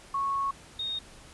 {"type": "tone pair in turn", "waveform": "sine", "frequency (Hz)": [1103, 3710], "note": ["C#6", "A#7"], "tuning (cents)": [-9, -9], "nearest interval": "octave + major sixth", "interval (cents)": 2100, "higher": "second", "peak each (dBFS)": [-26, -30], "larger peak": "first", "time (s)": [[0.14, 0.51], [0.79, 0.99]], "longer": "first", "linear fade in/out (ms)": 5, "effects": ["pink hiss -51 dBFS RMS until 1.33 s", "resampled to 24000 Hz"]}